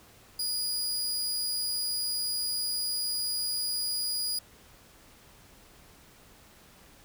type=tone; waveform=sawtooth; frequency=4897 Hz; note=D#8; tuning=28 cents flat; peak=-26 dBFS; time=0.39-4.39 s; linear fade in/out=5 ms; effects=pink hiss -56 dBFS RMS until 7.04 s